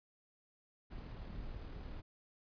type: noise with amplitude modulation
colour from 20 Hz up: brown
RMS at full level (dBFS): -45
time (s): 0.9-2.02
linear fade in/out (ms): 20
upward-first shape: sine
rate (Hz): 37.7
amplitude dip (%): 25
effects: resampled to 11025 Hz